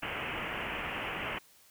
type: low-pass noise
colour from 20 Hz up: white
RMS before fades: -37 dBFS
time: 0.02-1.39 s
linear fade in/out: 10 ms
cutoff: 3000 Hz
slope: 96 dB/octave
effects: white hiss -61 dBFS RMS until 1.7 s